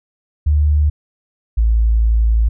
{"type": "tone pair in turn", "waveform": "sine", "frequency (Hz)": [74.4, 55.74], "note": ["D2", "A1"], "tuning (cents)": [23, 23], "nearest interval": "perfect fourth", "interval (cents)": 500, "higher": "first", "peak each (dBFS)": [-10, -10], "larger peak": "neither", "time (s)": [[0.46, 0.9], [1.57, 2.49]], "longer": "second", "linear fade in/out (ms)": 10, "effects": []}